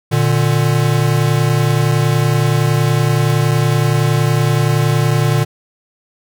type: tone pair together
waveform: square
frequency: 118.1 / 148.8 Hz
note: A#2 / D3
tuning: +23 / +23 cents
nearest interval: major third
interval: 400 cents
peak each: -15 dBFS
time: 0.11-5.45 s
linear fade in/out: 20 ms
effects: none